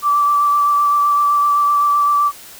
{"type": "tone with vibrato", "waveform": "sine", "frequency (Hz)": 1163, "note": "D6", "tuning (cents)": -17, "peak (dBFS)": -11, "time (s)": [0.02, 2.32], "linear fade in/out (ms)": 50, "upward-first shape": "sine", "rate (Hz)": 7.8, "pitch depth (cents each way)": 15, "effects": ["white hiss -38 dBFS RMS until 2.59 s"]}